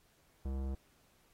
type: tone with tanh clipping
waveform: sine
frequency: 67 Hz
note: C2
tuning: 42 cents sharp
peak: -37 dBFS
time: 0.45-0.75 s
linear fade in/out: 5 ms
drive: 18 dB
effects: pink hiss -70 dBFS RMS until 1.33 s + AAC 48 kbps